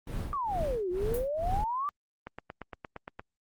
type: noise with tremolo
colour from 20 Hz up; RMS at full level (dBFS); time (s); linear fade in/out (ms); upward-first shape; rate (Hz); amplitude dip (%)
brown; -32; 0.07-1.64; 2; sine; 2.2; 100
type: exponential two-way sweep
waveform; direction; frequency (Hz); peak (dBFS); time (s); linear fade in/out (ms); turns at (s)
sine; down then up; 1196 to 349.5 to 1196; -29; 0.33-1.89; 0; 0.9
type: noise with exponential decay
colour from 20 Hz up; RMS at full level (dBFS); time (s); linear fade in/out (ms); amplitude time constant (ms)
violet; -35; 1.14-1.28; 2; 30
type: click train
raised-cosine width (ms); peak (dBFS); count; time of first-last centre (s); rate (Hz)
0.5; -24; 9; 2.27-3.195; 8.65
effects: Opus 32 kbps